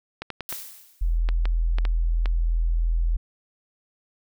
clicks, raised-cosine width 0.3 ms, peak -15 dBFS, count 9, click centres 0.22 / 0.303 / 0.407 / 0.526 / 1.289 / 1.455 / 1.785 / 1.852 / 2.258 s
blue noise with exponential decay, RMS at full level -31 dBFS, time 0.49-1.18 s, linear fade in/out 0 ms, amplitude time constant 150 ms
sine tone, 41.53 Hz, E1, 14 cents sharp, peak -19 dBFS, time 1.01-3.17 s, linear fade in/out 10 ms
effects none

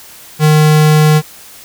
square tone, 153.3 Hz, D#3, 25 cents flat, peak -6 dBFS, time 0.39-1.22 s, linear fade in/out 50 ms, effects white hiss -36 dBFS RMS until 1.64 s

